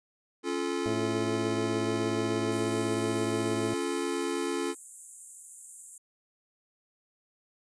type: chord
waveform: square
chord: Db augmented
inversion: none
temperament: just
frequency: 277.2 / 346.5 / 433.1 Hz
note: Db4 / F4 / A4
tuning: 0 / -14 / -27 cents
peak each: -35 / -33 / -35 dBFS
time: 0.43-4.75 s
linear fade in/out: 50 ms
type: harmonic tone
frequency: 110 Hz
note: A2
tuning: in tune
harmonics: 1 / 2 / 3 / 4 / 5 / 6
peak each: -36 / -36 / -38 / -42 / -43 / -40 dBFS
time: 0.86-3.74 s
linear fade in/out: 0 ms
type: high-pass noise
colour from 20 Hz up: pink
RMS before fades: -44 dBFS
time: 2.52-5.98 s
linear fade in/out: 2 ms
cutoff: 7100 Hz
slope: 96 dB/octave
effects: resampled to 22050 Hz